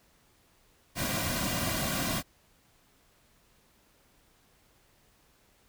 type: noise with comb filter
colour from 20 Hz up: pink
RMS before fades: -31 dBFS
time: 0.95-2.23 s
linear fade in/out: 50 ms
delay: 2.3 ms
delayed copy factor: -0.75
effects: pink hiss -65 dBFS RMS until 5.68 s